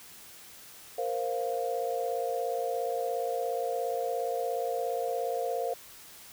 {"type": "chord", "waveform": "sine", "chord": "Bb suspended second", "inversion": "none", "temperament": "equal", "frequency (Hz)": [466.2, 523.3, 698.5], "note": ["Bb4", "C5", "F5"], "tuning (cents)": [0, 0, 0], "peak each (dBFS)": -33, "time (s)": [0.98, 5.74], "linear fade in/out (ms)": 5, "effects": ["white hiss -50 dBFS RMS until 6.32 s"]}